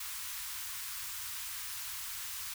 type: band-stop noise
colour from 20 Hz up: white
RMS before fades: -41 dBFS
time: 0-2.54 s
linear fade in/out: 5 ms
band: 110 to 940 Hz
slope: 48 dB/octave
effects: none